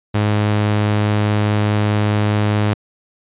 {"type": "tone", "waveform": "sawtooth", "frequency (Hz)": 104.8, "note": "G#2", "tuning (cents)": 16, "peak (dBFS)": -10, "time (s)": [0.14, 2.74], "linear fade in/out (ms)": 10, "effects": ["resampled to 8000 Hz"]}